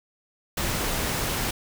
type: noise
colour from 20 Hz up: pink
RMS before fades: -27 dBFS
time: 0.57-1.51 s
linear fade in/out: 5 ms
effects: none